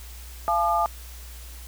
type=tone cluster; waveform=sine; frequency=686 / 859 / 1205 Hz; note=F5 / A5 / D6; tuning=-31 / -42 / +44 cents; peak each=-24 dBFS; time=0.48-0.86 s; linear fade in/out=0 ms; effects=added 60 Hz sine -39 dBFS peak until 1.67 s + white hiss -46 dBFS RMS until 1.67 s